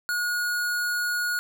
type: tone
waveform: square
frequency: 1446 Hz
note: F#6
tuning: 40 cents flat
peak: -25 dBFS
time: 0.09-1.39 s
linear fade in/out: 0 ms
effects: none